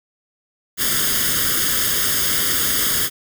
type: noise with comb filter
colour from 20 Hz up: white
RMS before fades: -19 dBFS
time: 0.77-3.1 s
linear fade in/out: 50 ms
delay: 0.6 ms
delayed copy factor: +0.8
effects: none